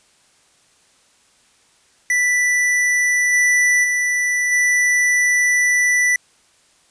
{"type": "tone with level steps", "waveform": "square", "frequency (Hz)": 1975.5, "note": "B6", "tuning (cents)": 0, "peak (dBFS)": [-15, -13, -17, -14], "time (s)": [2.1, 6.16], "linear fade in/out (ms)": 2, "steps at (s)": [3.32, 3.83, 4.51], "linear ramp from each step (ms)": 20, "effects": ["white hiss -56 dBFS RMS until 6.9 s", "resampled to 22050 Hz"]}